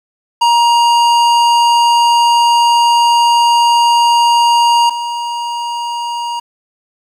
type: tone pair in turn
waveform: square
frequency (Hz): 943 / 946.5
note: A#5 / A#5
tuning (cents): +20 / +26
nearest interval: unison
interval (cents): 6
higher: second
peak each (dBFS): -8 / -18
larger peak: first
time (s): 0.41-4.9 / 4.9-6.4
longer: first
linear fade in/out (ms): 10
effects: low-pass 7000 Hz 12 dB/octave + 7-bit